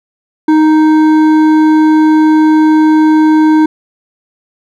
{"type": "tone with hard clipping", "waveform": "sine", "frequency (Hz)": 311.1, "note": "D#4", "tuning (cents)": 0, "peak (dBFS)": -6, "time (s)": [0.48, 3.66], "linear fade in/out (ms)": 5, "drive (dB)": 9, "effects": []}